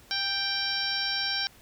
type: harmonic tone with a mistuned harmonic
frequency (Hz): 784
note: G5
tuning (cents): 0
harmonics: 1 / 2 / 3 / 4 / 5 / 6 / 7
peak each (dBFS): -40 / -33 / -38 / -36 / -34 / -35 / -31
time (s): 0.11-1.47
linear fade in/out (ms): 0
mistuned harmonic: 1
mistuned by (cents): +21
effects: pink hiss -55 dBFS RMS until 1.61 s